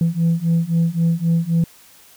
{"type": "beating tone pair", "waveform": "sine", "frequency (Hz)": [164.81, 168.61], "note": ["E3", "E3"], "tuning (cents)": [0, 39], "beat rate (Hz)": 3.8, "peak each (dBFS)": [-17, -16], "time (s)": [0.01, 1.64], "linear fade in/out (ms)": 2, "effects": ["tanh soft clip ceiling -11 dBFS", "white hiss -48 dBFS RMS until 2.16 s"]}